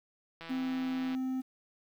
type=click train; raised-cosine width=0.3 ms; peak=-29 dBFS; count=123; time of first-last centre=0.41-1.149 s; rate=165 Hz
type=tone; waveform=triangle; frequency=259.8 Hz; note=C4; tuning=12 cents flat; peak=-29 dBFS; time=0.49-1.42 s; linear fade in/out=20 ms
effects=10-bit